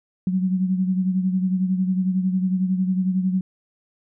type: beating tone pair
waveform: sine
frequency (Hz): 185 / 196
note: F#3 / G3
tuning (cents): 0 / 0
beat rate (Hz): 11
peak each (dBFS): -19 / -27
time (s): 0.27-3.41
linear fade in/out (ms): 2
effects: none